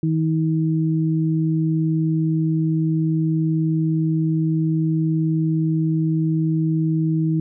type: tone pair together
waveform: sine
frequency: 159.4 / 318.8 Hz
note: D#3 / D#4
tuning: +42 / +42 cents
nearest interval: octave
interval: 1200 cents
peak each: -18 / -22 dBFS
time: 0.03-7.4 s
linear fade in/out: 2 ms
effects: none